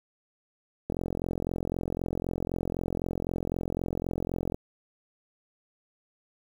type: click train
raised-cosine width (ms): 2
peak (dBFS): -17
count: 161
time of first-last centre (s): 0.9-4.545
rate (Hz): 43.9
effects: 8-bit